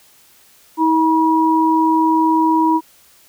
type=tone pair together; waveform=sine; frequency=319.9 / 964 Hz; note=D#4 / B5; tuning=+48 / -42 cents; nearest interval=octave + perfect fifth; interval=1910 cents; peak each=-14 dBFS; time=0.77-2.81 s; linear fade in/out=50 ms; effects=white hiss -50 dBFS RMS until 3.28 s